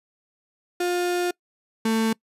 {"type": "tone pair in turn", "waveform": "35% pulse", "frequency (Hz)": [354.3, 223.2], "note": ["F4", "A3"], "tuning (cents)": [25, 25], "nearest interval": "minor sixth", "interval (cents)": 800, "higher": "first", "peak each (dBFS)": [-20, -18], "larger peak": "second", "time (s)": [[0.8, 1.31], [1.85, 2.13]], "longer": "first", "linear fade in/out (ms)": 5, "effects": ["noise-tail reverb RT60 0.1 s tail -25 dB re dry", "resampled to 32000 Hz"]}